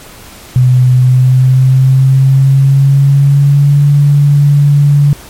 sine tone with pitch glide, 126.6 to 143.75 Hz, B2 to D3, +43 to -37 cents, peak -3 dBFS, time 0.56-5.13 s, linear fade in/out 0 ms, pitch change +220 cents, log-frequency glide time 0.95-3.83 s, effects pink hiss -33 dBFS RMS until 5.29 s + MP3 64 kbps

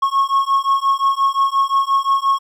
triangle beating tone pair, 1091 / 1096.7 Hz, C#6 / C#6, -28 / -19 cents, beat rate 5.7 Hz, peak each -15 dBFS, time 0.02-2.39 s, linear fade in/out 10 ms, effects none

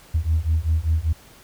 sine beating tone pair, 77.5 / 82.6 Hz, D#2 / E2, -6 / +4 cents, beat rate 5.1 Hz, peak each -20 dBFS, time 0.14-1.13 s, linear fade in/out 10 ms, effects tanh soft clip ceiling -12 dBFS + pink hiss -49 dBFS RMS until 1.43 s

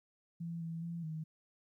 sine tone with pitch steps, 168 / 164.8 / 169 / 157.7 Hz, E3 / E3 / E3 / D#3, +33 / 0 / +43 / +24 cents, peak -38 dBFS, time 0.4-1.24 s, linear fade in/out 10 ms, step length 210 ms, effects 13-bit

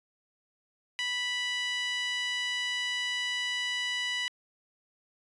5% pulse tone with band-pass filter, 985 Hz, B5, 5 cents flat, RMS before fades -32 dBFS, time 0.99-4.28 s, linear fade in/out 0 ms, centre 2400 Hz, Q 6.7, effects resampled to 24000 Hz

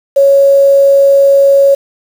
sine tone with quantisation, 554.4 Hz, C#5, in tune, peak -3 dBFS, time 0.16-1.75 s, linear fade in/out 10 ms, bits 5, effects none

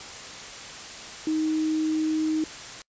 sine tone in noise, 313.2 Hz, D#4, 11 cents sharp, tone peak -22 dBFS, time 1.27-2.44 s, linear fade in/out 2 ms, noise white, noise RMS -39 dBFS, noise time 0-2.82 s, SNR +14 dB, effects noise-tail reverb RT60 0.1 s tail -25 dB re dry + resampled to 16000 Hz

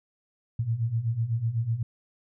sine beating tone pair, 110 / 118 Hz, A2 / A#2, 0 / +22 cents, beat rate 8 Hz, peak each -30 / -26 dBFS, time 0.59-1.83 s, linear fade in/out 5 ms, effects none

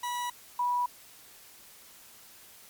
40% pulse / sine tone pair in turn, 974 / 977.7 Hz, B5 / B5, -24 / -18 cents, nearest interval unison, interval 6 cents, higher second, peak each -30 / -25 dBFS, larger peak second, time 0.03-0.3 / 0.59-0.86 s, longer neither, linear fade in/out 5 ms, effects white hiss -53 dBFS RMS until 2.69 s + MP3 96 kbps

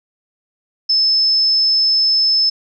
sine tone, 5240 Hz, E8, 11 cents flat, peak -11 dBFS, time 0.89-2.5 s, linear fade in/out 10 ms, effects none

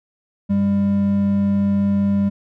triangle tone pair together, 94.6 / 199.76 Hz, F#2 / G3, +39 / +33 cents, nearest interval octave + minor second, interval 1294 cents, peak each -24 / -13 dBFS, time 0.49-2.3 s, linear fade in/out 20 ms, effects none

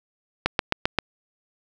click train, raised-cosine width 0.3 ms, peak -3 dBFS, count 5, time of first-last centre 0.46-0.987 s, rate 7.59 Hz, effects none

